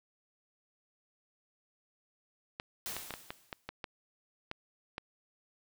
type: clicks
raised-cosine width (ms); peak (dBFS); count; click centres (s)
0.3; -22; 10; 2.599 / 2.966 / 3.107 / 3.139 / 3.305 / 3.528 / 3.69 / 3.842 / 4.514 / 4.981
type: noise with exponential decay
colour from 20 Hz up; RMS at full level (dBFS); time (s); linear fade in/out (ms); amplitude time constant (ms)
white; -38; 2.86-3.69; 0; 180
effects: none